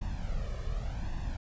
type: noise with flanger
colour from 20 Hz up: brown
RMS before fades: -34 dBFS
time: 0.01-1.37 s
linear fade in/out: 10 ms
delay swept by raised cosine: 1.1 to 1.75 ms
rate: 0.87 Hz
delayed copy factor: +0.75
effects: resampled to 16000 Hz